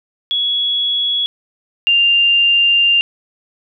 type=tone pair in turn; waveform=sine; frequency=3360 / 2793 Hz; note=G#7 / F7; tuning=+19 / -1 cents; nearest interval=minor third; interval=320 cents; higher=first; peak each=-14 / -9 dBFS; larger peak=second; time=0.31-1.26 / 1.87-3.01 s; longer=second; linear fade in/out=0 ms; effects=none